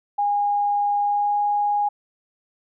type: tone with pitch glide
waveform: sine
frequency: 818 to 823.7 Hz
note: G#5 to G#5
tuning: -26 to -14 cents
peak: -18 dBFS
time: 0.18-1.89 s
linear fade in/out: 10 ms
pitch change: +12 cents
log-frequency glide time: 1-1.38 s
effects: none